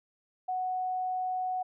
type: tone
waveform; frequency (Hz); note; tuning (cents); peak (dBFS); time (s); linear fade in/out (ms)
sine; 740; F#5; 0; -29; 0.48-1.63; 10
effects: none